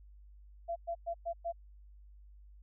sine tone bursts, 679 Hz, F5, 49 cents flat, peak -33 dBFS, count 5, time 0.68-1.525 s, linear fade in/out 20 ms, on 81 ms, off 110 ms, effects added 50 Hz sine -53 dBFS peak until 2.62 s

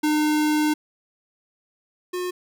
square tone pair in turn, 303.3 / 360.7 Hz, D#4 / F#4, -44 / -44 cents, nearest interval minor third, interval 300 cents, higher second, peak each -19 / -26 dBFS, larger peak first, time 0.03-0.74 / 2.13-2.31 s, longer first, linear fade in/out 10 ms, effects none

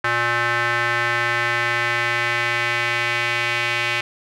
square tone with band-pass filter sweep, 118.8 Hz, A#2, 33 cents sharp, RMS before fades -21 dBFS, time 0.04-4.01 s, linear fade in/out 5 ms, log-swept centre 1600 to 2400 Hz, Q 2.5, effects none

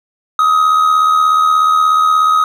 triangle tone with amplitude modulation, 1262 Hz, D#6, 24 cents sharp, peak -4 dBFS, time 0.39-2.44 s, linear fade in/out 2 ms, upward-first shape sine, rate 76.7 Hz, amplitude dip 50%, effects none

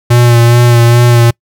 square tone with vibrato, 119.3 Hz, A#2, 41 cents sharp, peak -4 dBFS, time 0.1-1.31 s, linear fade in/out 10 ms, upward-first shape sine, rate 2.4 Hz, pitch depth 26 cents each way, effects noise-tail reverb RT60 0.1 s tail -26 dB re dry

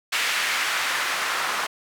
white noise with band-pass filter sweep, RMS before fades -25 dBFS, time 0.12-1.67 s, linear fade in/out 10 ms, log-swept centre 2100 to 1200 Hz, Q 1.3, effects none

